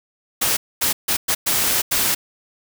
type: noise bursts at uneven times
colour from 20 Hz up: white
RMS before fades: -19 dBFS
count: 6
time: 0.41-0.57 / 0.81-0.93 / 1.08-1.17 / 1.28-1.35 / 1.46-1.82 / 1.91-2.15 s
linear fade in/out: 10 ms
effects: none